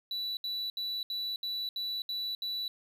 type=tone bursts; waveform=triangle; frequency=3951 Hz; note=B7; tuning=in tune; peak=-31 dBFS; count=8; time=0.11-2.68 s; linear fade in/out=2 ms; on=260 ms; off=70 ms; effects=11-bit